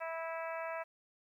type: harmonic tone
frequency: 327.4 Hz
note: E4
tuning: 12 cents flat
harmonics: 2 / 3 / 4 / 5 / 6 / 7 / 8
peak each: -40 / -44 / -46 / -48 / -50 / -51 / -52 dBFS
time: 0-0.84 s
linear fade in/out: 20 ms
effects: 12-bit